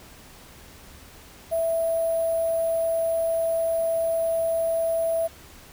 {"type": "tone with sample-and-hold", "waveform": "sine", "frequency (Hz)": 659.3, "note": "E5", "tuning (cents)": 0, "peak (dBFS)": -21, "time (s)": [1.51, 5.28], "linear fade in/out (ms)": 20, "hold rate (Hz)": 11025, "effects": ["added 71 Hz sine -54 dBFS peak until 5.72 s", "pink hiss -48 dBFS RMS until 5.72 s"]}